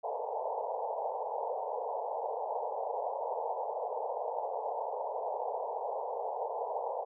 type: band-pass noise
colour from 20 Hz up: white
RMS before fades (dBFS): -36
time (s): 0.03-7.05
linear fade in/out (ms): 20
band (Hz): 440 to 940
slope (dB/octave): 96
effects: none